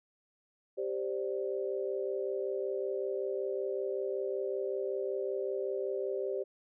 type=chord; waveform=sine; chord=G suspended fourth; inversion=none; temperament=just; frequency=392 / 522.7 / 588 Hz; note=G4 / C5 / D5; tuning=0 / -2 / +2 cents; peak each=-34 / -37 / -39 dBFS; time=0.77-6.44 s; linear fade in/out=20 ms; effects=none